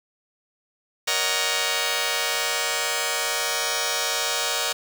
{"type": "chord", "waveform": "5% pulse", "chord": "D# minor seventh", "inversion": "second", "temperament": "just", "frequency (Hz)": [466.7, 560, 622.3, 746.7], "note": ["A#4", "C#5", "D#5", "F#5"], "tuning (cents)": [2, 18, 0, 16], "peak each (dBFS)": -17, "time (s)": [1.07, 4.73], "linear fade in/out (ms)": 10, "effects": ["7-bit"]}